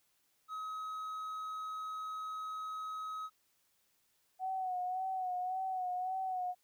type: tone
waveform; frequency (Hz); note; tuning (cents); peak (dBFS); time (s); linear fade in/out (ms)
triangle; 1273; D#6; +39; -37; 0.48-3.3; 50
type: tone with vibrato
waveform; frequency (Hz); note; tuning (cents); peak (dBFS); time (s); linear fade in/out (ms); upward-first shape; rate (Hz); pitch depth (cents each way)
sine; 742; F#5; +5; -34; 4.39-6.55; 50; sine; 1.8; 45
effects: white hiss -75 dBFS RMS until 6.63 s